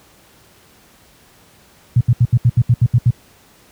sine tone bursts, 120 Hz, B2, 49 cents flat, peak -7 dBFS, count 10, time 1.96-3.106 s, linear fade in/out 5 ms, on 48 ms, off 74 ms, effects pink hiss -49 dBFS RMS until 3.71 s + high-pass 60 Hz 12 dB/octave

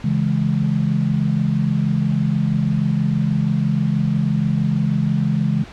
sine chord, C# minor, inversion none, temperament equal with one note detuned, 138.59 / 164.81 / 209.1 Hz, C#3 / E3 / G#3, 0 / 0 / +12 cents, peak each -20 dBFS, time 0.04-5.64 s, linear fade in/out 5 ms, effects pink hiss -39 dBFS RMS until 5.72 s + low-pass 4000 Hz 12 dB/octave

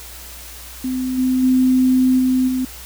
sine tone with level steps, 256.8 Hz, C4, 32 cents flat, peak -19 / -14 / -11 / -13 / -17 dBFS, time 0.84-2.65 s, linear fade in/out 5 ms, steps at 1.17 / 1.42 / 2.18 / 2.47 s, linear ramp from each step 20 ms, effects added 60 Hz sine -39 dBFS peak until 2.85 s + white hiss -37 dBFS RMS until 2.85 s

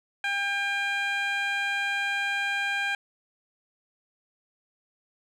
15% pulse tone with band-pass filter, 800 Hz, G5, 35 cents sharp, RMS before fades -28 dBFS, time 0.24-2.95 s, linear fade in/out 2 ms, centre 1800 Hz, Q 1.2, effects none

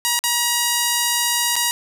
5% pulse tone with dropouts, 955 Hz, A#5, 42 cents sharp, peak -5 dBFS, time 0.05-1.71 s, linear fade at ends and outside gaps 0 ms, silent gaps 0.191-0.239 / 1.556-1.564 s, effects none

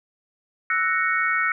sine chord, F# dominant seventh, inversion third, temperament equal, 1318.5 / 1480 / 1864.7 / 2217 Hz, E6 / F#6 / A#6 / C#7, 0 / 0 / 0 / 0 cents, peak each -25 dBFS, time 0.7-1.52 s, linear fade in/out 2 ms, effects none

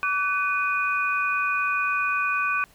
sine tone cluster, 1149 / 1500 / 2476 Hz, D6 / F#6 / D#7, -38 / +23 / -9 cents, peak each -26 dBFS, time 0.03-2.64 s, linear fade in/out 0 ms, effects pink hiss -56 dBFS RMS until 2.74 s

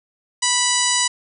harmonic tone with a mistuned harmonic, 984 Hz, B5, 7 cents flat, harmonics 1 / 2 / 3 / 4 / 5 / 6 / 7 / 8 / 9, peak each -25 / -25 / -25 / -25 / -25 / -25 / -25 / -25 / -25 dBFS, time 0.42-1.08 s, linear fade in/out 10 ms, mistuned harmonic 5, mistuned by -17 cents, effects none

